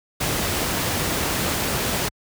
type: noise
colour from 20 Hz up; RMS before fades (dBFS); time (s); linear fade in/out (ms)
pink; -23; 0.2-2.09; 10
effects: high-pass 60 Hz 12 dB/octave